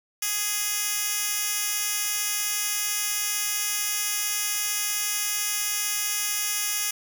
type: tone with high-pass filter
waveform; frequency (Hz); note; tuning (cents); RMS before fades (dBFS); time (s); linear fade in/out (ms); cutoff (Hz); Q
10% pulse; 415.6; G#4; +1; -27; 0.22-6.91; 5; 4500; 0.52
effects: none